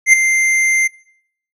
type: tone with ADSR envelope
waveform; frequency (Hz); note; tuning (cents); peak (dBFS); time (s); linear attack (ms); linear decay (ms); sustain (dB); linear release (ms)
square; 2090; C7; -2; -3; 0.06-0.88; 73; 5; -9; 15
effects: noise-tail reverb RT60 0.7 s tail -24 dB re dry + low-pass 10000 Hz 12 dB/octave